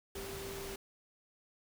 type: tone in noise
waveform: sine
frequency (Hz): 392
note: G4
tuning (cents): 0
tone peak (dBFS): -44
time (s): 0.15-0.76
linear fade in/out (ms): 5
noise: pink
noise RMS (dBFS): -45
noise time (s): 0.15-0.76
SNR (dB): -2
effects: none